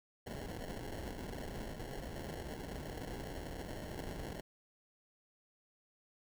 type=noise with sample-and-hold; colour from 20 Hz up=pink; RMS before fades=-44 dBFS; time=0.26-4.41 s; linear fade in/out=10 ms; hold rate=1225 Hz; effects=none